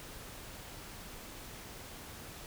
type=silence; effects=pink hiss -48 dBFS RMS until 2.46 s